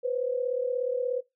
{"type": "tone pair together", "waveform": "sine", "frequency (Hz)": [493.2, 530], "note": ["B4", "C5"], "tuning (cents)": [-2, 22], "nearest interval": "minor second", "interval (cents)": 124, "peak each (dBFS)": [-27, -31], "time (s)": [0.03, 1.21], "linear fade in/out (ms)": 20, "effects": ["noise-tail reverb RT60 0.2 s tail -22 dB re dry"]}